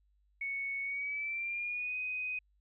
sine tone with pitch glide, 2217 to 2503 Hz, C#7 to D#7, 0 to +10 cents, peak -34 dBFS, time 0.41-2.39 s, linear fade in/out 5 ms, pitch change +210 cents, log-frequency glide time 0.83-1.96 s, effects added 50 Hz sine -68 dBFS peak until 2.6 s

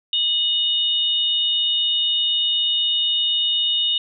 sine tone pair together, 2927 / 3664 Hz, F#7 / A#7, -19 / -31 cents, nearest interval major third, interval 388 cents, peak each -20 dBFS, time 0.13-3.98 s, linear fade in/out 2 ms, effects none

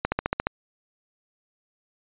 click train, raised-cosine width 0.5 ms, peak -7 dBFS, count 7, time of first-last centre 0.05-0.47 s, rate 14.3 Hz, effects resampled to 8000 Hz

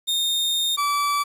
40% pulse tone pair in turn, 3667 / 1155 Hz, A#7 / D6, -29 / -29 cents, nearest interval octave + minor sixth, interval 2000 cents, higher first, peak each -19 dBFS, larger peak neither, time 0.07-0.77 / 0.77-1.24 s, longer first, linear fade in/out 20 ms, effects resampled to 32000 Hz + 8-bit

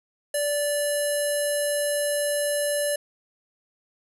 square tone with low-pass filter, 582 Hz, D5, 16 cents flat, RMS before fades -25 dBFS, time 0.34-2.96 s, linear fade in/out 5 ms, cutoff 11000 Hz, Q 8.6, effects none

